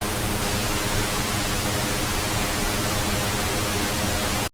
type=noise with comb filter; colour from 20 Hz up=pink; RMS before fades=-24 dBFS; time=0.01-4.48 s; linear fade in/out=10 ms; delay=9.7 ms; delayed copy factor=+1; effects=low-pass 12000 Hz 12 dB/octave + Opus 32 kbps